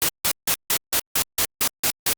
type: noise bursts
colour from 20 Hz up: white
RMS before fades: -20 dBFS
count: 10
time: 0.02-2.13 s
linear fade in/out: 0 ms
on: 67 ms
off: 160 ms
effects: Opus 48 kbps